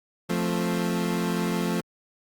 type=chord; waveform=30% pulse; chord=F major; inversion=none; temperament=equal; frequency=174.61 / 220 / 261.6 Hz; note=F3 / A3 / C4; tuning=0 / 0 / 0 cents; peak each=-24 / -26 / -30 dBFS; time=0.29-1.81 s; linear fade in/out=10 ms; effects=Opus 48 kbps

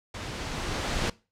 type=noise with level ramp; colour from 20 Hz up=pink; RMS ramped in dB=-37 to -27 dBFS; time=0.14-1.1 s; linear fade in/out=5 ms; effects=noise-tail reverb RT60 0.3 s tail -21 dB re dry + low-pass 6000 Hz 12 dB/octave

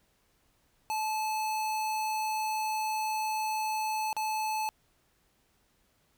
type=tone with dropouts; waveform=square; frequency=867 Hz; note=A5; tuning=26 cents flat; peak=-30 dBFS; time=0.9-4.69 s; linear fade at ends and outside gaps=0 ms; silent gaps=4.129-4.166 s; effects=pink hiss -70 dBFS RMS until 6.17 s

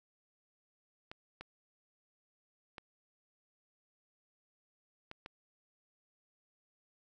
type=clicks; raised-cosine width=0.3 ms; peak=-29 dBFS; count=5; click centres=1.115 / 1.41 / 2.782 / 5.114 / 5.261 s; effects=none

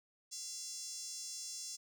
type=tone with high-pass filter; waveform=5% pulse; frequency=686 Hz; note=F5; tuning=31 cents flat; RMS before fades=-45 dBFS; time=0.31-1.77 s; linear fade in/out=20 ms; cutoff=5900 Hz; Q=2.7; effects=none

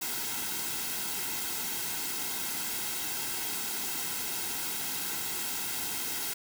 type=noise with comb filter; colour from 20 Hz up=white; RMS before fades=-34 dBFS; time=0.01-6.34 s; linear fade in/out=10 ms; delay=1.7 ms; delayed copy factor=-0.65; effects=none

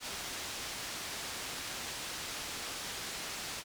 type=low-pass noise; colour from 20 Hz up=white; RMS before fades=-41 dBFS; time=0-3.64 s; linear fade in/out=50 ms; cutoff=6400 Hz; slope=12 dB/octave; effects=none

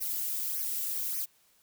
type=noise with flanger; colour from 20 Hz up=violet; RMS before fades=-33 dBFS; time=0-1.26 s; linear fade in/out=20 ms; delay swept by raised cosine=0.25 to 2.65 ms; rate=1.7 Hz; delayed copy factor=-0.9; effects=white hiss -66 dBFS RMS until 1.62 s

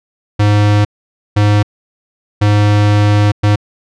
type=tone bursts at uneven times; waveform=square; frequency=103.83 Hz; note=G#2; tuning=in tune; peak=-8 dBFS; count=4; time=0.39-0.85 / 1.36-1.63 / 2.41-3.32 / 3.43-3.56 s; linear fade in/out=10 ms; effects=low-pass 5000 Hz 12 dB/octave

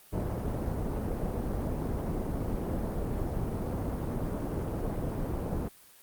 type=low-pass noise; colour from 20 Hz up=pink; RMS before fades=-32 dBFS; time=0.12-5.69 s; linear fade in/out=20 ms; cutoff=650 Hz; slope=12 dB/octave; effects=white hiss -56 dBFS RMS until 6.02 s + Opus 32 kbps

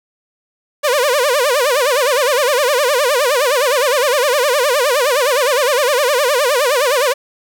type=tone with vibrato; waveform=sawtooth; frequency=538 Hz; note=C5; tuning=48 cents sharp; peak=-8 dBFS; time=0.83-7.14 s; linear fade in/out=20 ms; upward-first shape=sine; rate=9.7 Hz; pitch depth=210 cents each way; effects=none

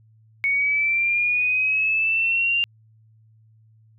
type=linear sweep; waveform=sine; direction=up; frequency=2217 to 2794 Hz; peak=-18 dBFS; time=0.44-2.64 s; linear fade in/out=0 ms; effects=added 110 Hz sine -52 dBFS peak until 3.98 s

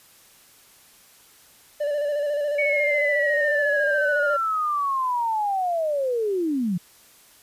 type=tone with vibrato; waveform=triangle; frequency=584 Hz; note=D5; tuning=10 cents flat; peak=-20 dBFS; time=1.8-4.37 s; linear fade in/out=10 ms; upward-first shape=square; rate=14 Hz; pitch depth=32 cents each way
type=linear sweep; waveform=sine; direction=down; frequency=2252 to 164.81 Hz; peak=-21 dBFS; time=2.58-6.78 s; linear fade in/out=10 ms
effects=white hiss -53 dBFS RMS until 7.42 s + resampled to 32000 Hz

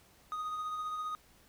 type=tone with tremolo; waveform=triangle; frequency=1244.5 Hz; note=D#6; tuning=in tune; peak=-32 dBFS; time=0.32-1.15 s; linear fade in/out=0 ms; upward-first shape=sine; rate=15 Hz; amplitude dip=30%; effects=pink hiss -63 dBFS RMS until 1.48 s

